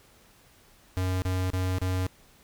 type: tone bursts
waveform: square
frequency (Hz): 92.5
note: F#2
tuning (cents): 0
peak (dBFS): -26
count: 4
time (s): 0.97-2.066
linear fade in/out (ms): 0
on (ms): 250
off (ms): 32
effects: pink hiss -58 dBFS RMS until 2.43 s